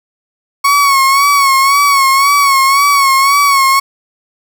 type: tone with vibrato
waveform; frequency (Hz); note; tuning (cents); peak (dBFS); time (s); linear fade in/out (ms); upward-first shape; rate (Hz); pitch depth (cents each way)
35% pulse; 1108.7; C#6; 0; -5; 0.64-3.8; 10; sine; 1.9; 55
effects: 7-bit